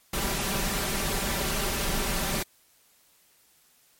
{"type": "noise with comb filter", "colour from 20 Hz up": "pink", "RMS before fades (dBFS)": -28, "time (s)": [0.13, 2.43], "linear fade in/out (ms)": 5, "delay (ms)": 5.1, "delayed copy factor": 0.55, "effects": ["white hiss -62 dBFS RMS until 3.99 s", "MP3 64 kbps"]}